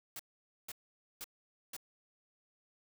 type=noise bursts; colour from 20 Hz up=white; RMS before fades=-44 dBFS; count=4; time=0.16-1.766 s; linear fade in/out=2 ms; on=34 ms; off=490 ms; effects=none